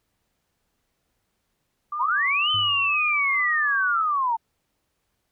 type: tone with vibrato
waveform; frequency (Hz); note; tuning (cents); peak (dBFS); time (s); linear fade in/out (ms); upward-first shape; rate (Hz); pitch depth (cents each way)
sine; 1174.7; D6; 0; -26; 1.92-4.02; 5; sine; 2; 78
type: linear two-way sweep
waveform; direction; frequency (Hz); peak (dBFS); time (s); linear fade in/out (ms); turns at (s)
sine; up then down; 883 to 3080 to 883; -20; 1.99-4.37; 20; 2.51
type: tone with exponential decay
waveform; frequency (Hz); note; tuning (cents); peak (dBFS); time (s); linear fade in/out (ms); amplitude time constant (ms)
triangle; 102.4; G#2; -24; -29; 2.54-3.14; 5; 130
effects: pink hiss -74 dBFS RMS until 5.31 s